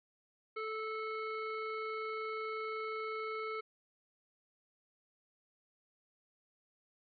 harmonic tone, 437.3 Hz, A4, 11 cents flat, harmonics 1 / 3 / 5 / 7 / 9 / 10, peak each -40 / -41 / -45 / -60 / -61 / -60 dBFS, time 0.56-3.61 s, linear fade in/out 10 ms, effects none

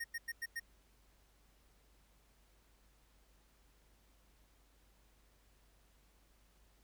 square tone bursts, 1856 Hz, A#6, 8 cents flat, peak -39 dBFS, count 5, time 0-0.599 s, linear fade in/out 10 ms, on 43 ms, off 96 ms, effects added 50 Hz sine -68 dBFS peak until 6.83 s + pink hiss -72 dBFS RMS until 6.83 s

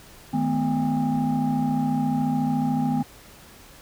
sine tone cluster, 156.3 / 215.7 / 249.7 / 808 Hz, D#3 / A3 / B3 / G#5, +8 / -34 / +19 / -48 cents, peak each -26 / -26 / -22 / -28 dBFS, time 0.33-3.03 s, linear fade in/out 10 ms, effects tanh soft clip ceiling -15 dBFS + pink hiss -48 dBFS RMS until 3.81 s

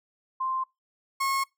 sine / 35% pulse tone pair in turn, 1046.5 / 1087.3 Hz, C6 / C#6, 0 / -34 cents, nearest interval minor second, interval 66 cents, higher second, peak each -26 / -23 dBFS, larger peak second, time 0.4-0.64 / 1.2-1.44 s, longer neither, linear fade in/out 10 ms, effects noise-tail reverb RT60 0.2 s tail -24 dB re dry

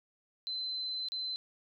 sine tone with dropouts, 4059 Hz, B7, 47 cents sharp, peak -34 dBFS, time 0.47-1.36 s, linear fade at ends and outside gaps 0 ms, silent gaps 1.086-1.12 s, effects none

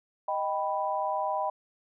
sine chord, Eb augmented, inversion none, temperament equal, 622.3 / 784 / 987.8 Hz, Eb5 / G5 / B5, 0 / 0 / 0 cents, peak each -32 / -31 / -31 dBFS, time 0.28-1.5 s, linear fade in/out 5 ms, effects none

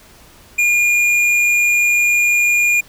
sine tone with hard clipping, 2422 Hz, D#7, 47 cents flat, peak -13 dBFS, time 0.58-2.81 s, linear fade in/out 10 ms, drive 8 dB, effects pink hiss -45 dBFS RMS until 2.88 s

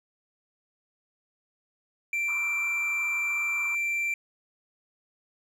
triangle tone, 2352 Hz, D7, 2 cents sharp, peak -24 dBFS, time 2.13-4.14 s, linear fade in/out 2 ms
pink band-pass noise, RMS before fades -44 dBFS, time 2.28-3.75 s, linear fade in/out 2 ms, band 990 to 1400 Hz, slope 96 dB/octave
effects none

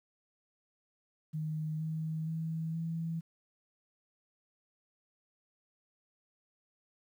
sine tone with pitch steps, 155.56 / 158.46 / 161.42 / 164.43 Hz, D#3 / D#3 / E3 / E3, 0 / +32 / -36 / -4 cents, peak -33 dBFS, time 1.33-3.21 s, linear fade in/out 20 ms, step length 470 ms, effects 11-bit

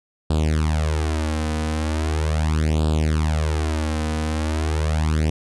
sawtooth tone with flanger, 77.6 Hz, D#2, 4 cents flat, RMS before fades -21 dBFS, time 0.3-5.3 s, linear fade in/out 5 ms, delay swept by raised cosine 0.24 to 4.04 ms, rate 0.39 Hz, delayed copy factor +0.9, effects resampled to 24000 Hz

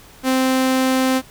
sawtooth tone, 260.6 Hz, C4, 7 cents flat, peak -11 dBFS, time 0.23-1.22 s, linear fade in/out 50 ms, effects pink hiss -45 dBFS RMS until 1.3 s

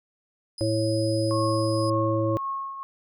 35% pulse tone, 5010 Hz, D#8, 11 cents sharp, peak -33 dBFS, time 0.58-1.9 s, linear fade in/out 2 ms
harmonic tone, 110 Hz, A2, in tune, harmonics 1 / 3 / 5, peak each -26 / -26 / -26 dBFS, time 0.61-2.37 s, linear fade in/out 0 ms
sine tone with tremolo, 1089 Hz, C#6, 31 cents flat, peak -26 dBFS, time 1.31-2.83 s, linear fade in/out 0 ms, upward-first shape triangle, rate 1.9 Hz, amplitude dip 65%
effects none

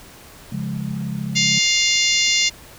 sine chord, Db major, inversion none, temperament equal, 138.59 / 174.61 / 207.7 Hz, Db3 / F3 / Ab3, 0 / 0 / 0 cents, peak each -27 / -28 / -27 dBFS, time 0.52-1.59 s, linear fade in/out 5 ms
harmonic tone, 702 Hz, F5, 9 cents sharp, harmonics 3 / 4 / 5 / 6 / 7 / 8 / 9 / 10, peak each -21 / -22 / -23 / -24 / -24 / -25 / -26 / -26 dBFS, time 1.35-2.5 s, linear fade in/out 20 ms
effects pink hiss -43 dBFS RMS until 2.78 s

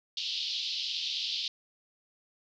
pink band-pass noise, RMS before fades -34 dBFS, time 0.17-1.48 s, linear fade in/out 2 ms, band 3000 to 4900 Hz, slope 48 dB/octave, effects none

